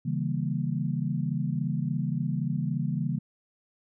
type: chord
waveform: sine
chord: C# diminished seventh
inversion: none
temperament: equal with one note detuned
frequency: 138.59 / 162.17 / 196 / 233.1 Hz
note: C#3 / E3 / G3 / Bb3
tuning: 0 / -28 / 0 / 0 cents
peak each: -30 / -30 / -34 / -34 dBFS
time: 0.05-3.19 s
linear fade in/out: 10 ms
effects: none